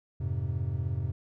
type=chord; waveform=triangle; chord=F minor; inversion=none; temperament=equal; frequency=87.31 / 103.83 / 130.81 Hz; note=F2 / Ab2 / C3; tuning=0 / 0 / 0 cents; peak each=-31 dBFS; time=0.2-1.12 s; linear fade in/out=10 ms; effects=none